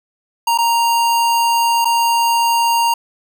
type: tone with dropouts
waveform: square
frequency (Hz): 932.3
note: A#5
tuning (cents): 0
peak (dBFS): -13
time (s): 0.47-2.94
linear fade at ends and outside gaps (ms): 5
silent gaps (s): 0.577-0.585 / 1.847-1.853
effects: none